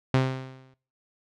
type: tone with exponential decay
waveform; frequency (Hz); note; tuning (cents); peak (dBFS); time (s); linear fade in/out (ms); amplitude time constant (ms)
sawtooth; 131.1; C3; +4; -13; 0.14-0.74; 2; 130
effects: noise-tail reverb RT60 0.4 s tail -20 dB re dry + low-pass 4000 Hz 12 dB/octave